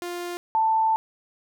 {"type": "tone pair in turn", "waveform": ["sawtooth", "sine"], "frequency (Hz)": [350.7, 885.8], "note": ["F4", "A5"], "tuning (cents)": [7, 11], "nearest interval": "octave + major third", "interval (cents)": 1604, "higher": "second", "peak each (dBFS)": [-26, -18], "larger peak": "second", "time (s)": [[0.02, 0.37], [0.55, 0.96]], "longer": "second", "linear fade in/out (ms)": 0, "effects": []}